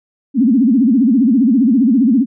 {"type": "tone with vibrato", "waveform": "sine", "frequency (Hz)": 246.9, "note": "B3", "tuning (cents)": 0, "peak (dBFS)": -8, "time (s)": [0.34, 2.26], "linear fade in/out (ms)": 50, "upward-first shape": "sine", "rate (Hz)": 15, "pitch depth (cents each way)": 240, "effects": []}